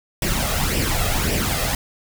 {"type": "noise with flanger", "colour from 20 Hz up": "pink", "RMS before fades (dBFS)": -21, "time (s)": [0.22, 1.75], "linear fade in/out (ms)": 2, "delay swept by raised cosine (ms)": [0.37, 1.57], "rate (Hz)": 1.8, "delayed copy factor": 0.6, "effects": []}